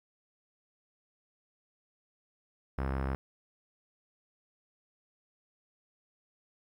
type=tone with low-pass filter; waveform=sawtooth; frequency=66.8 Hz; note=C2; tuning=36 cents sharp; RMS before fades=-33 dBFS; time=2.78-3.15 s; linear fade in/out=0 ms; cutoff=1500 Hz; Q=1.5; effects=11-bit